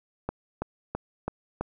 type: click train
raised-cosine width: 1 ms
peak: -15 dBFS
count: 5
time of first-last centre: 0.29-1.61 s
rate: 3.03 Hz
effects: none